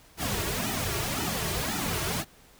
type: noise with flanger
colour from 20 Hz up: pink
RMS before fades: -30 dBFS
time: 0.17-2.25 s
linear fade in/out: 50 ms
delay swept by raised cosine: 1.8 to 4 ms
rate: 1.9 Hz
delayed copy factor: -1
effects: pink hiss -56 dBFS RMS until 2.59 s